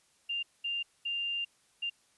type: tone bursts at uneven times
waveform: sine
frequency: 2794 Hz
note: F7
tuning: in tune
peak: -31 dBFS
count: 4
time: 0.29-0.43 / 0.64-0.83 / 1.05-1.45 / 1.82-1.9 s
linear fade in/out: 10 ms
effects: white hiss -68 dBFS RMS until 2.17 s + resampled to 24000 Hz